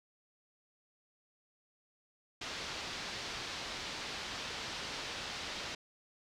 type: low-pass noise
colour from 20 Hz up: white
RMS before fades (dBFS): -42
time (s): 2.41-5.75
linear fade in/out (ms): 5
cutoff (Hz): 5100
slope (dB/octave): 24
effects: none